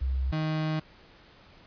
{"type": "tone pair in turn", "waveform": ["sine", "35% pulse"], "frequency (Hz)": [65.7, 156.26], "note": ["C2", "D#3"], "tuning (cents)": [8, 8], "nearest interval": "octave + minor third", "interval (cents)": 1500, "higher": "second", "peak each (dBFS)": -25, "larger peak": "neither", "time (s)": [[0.01, 0.32], [0.32, 0.8]], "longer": "second", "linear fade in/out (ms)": 10, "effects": ["pink hiss -55 dBFS RMS until 1.66 s", "resampled to 11025 Hz"]}